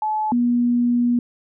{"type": "tone pair in turn", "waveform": "sine", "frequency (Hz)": [860, 241.3], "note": ["A5", "B3"], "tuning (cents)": [-40, -40], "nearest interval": "octave + minor seventh", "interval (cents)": 2200, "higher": "first", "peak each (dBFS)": [-19, -15], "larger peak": "second", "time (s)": [[0.02, 0.32], [0.32, 1.19]], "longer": "second", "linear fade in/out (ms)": 2, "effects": []}